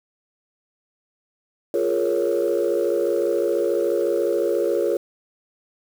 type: chord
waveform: sine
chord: Bb minor seventh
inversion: second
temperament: equal with one note detuned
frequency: 349.2 / 415.3 / 469.4 / 554.4 Hz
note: F4 / Ab4 / Bb4 / Db5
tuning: 0 / 0 / +12 / 0 cents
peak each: -23 dBFS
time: 1.74-4.97 s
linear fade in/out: 2 ms
effects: tanh soft clip ceiling -12 dBFS + 7-bit